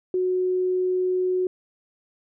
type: tone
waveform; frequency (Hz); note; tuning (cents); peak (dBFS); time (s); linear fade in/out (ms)
sine; 367.4; F#4; -12; -20; 0.14-1.47; 2
effects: none